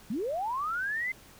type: linear sweep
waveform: sine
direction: up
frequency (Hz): 184.9 to 2093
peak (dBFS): -29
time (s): 0.1-1.12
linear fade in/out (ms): 5
effects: pink hiss -54 dBFS RMS until 1.39 s